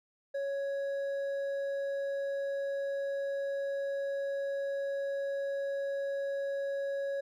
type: tone with hard clipping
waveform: triangle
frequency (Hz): 555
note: C#5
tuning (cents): +2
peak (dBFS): -33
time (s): 0.34-7.21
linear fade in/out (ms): 10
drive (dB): 8
effects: none